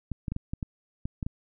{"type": "clicks", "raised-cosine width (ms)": 5, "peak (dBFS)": -19, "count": 9, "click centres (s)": [0.117, 0.282, 0.32, 0.364, 0.535, 0.628, 1.055, 1.228, 1.265], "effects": []}